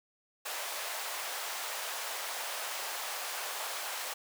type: high-pass noise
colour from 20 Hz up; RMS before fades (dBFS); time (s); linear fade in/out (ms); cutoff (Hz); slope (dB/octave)
pink; -38; 0.45-4.14; 10; 600; 24
effects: none